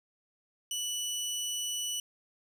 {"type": "tone", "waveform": "20% pulse", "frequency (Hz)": 2960, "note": "F#7", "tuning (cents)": 0, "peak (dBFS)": -27, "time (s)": [0.71, 2], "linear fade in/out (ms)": 2, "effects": []}